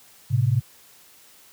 sine tone pair together, 109.21 / 130.81 Hz, A2 / C3, -12 / 0 cents, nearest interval minor third, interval 312 cents, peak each -20 dBFS, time 0.3-0.61 s, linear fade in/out 20 ms, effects white hiss -52 dBFS RMS until 1.52 s + high-pass 60 Hz 12 dB/octave

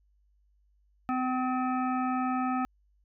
harmonic tone with a mistuned harmonic, 255.5 Hz, C4, 41 cents flat, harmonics 1 / 3 / 5 / 7 / 9 / 10, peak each -29 / -32 / -33 / -45 / -48 / -49 dBFS, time 1.09-2.65 s, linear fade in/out 0 ms, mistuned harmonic 9, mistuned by +31 cents, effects added 50 Hz sine -64 dBFS peak until 3.04 s

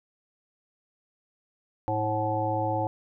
harmonic tone with a mistuned harmonic, 108 Hz, A2, 32 cents flat, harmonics 1 / 3 / 5 / 7 / 8, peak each -31 / -33 / -31 / -31 / -30 dBFS, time 1.88-2.87 s, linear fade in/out 0 ms, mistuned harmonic 7, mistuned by -24 cents, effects none

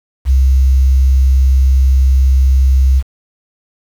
sine tone with quantisation, 65.9 Hz, C2, 13 cents sharp, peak -6 dBFS, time 0.25-3.03 s, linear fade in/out 50 ms, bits 6, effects none

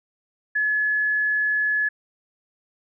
sine tone, 1706 Hz, G#6, 46 cents sharp, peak -19 dBFS, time 0.55-1.89 s, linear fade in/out 10 ms, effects none

